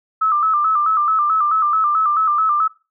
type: tone with vibrato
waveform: sine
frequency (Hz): 1242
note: D#6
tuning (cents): -3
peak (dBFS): -13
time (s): 0.21-2.68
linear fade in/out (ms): 10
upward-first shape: square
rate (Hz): 4.6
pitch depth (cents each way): 74
effects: noise-tail reverb RT60 0.3 s tail -20 dB re dry